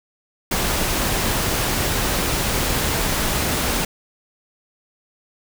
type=noise; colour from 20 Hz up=pink; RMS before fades=-21 dBFS; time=0.51-3.85 s; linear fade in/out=5 ms; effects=none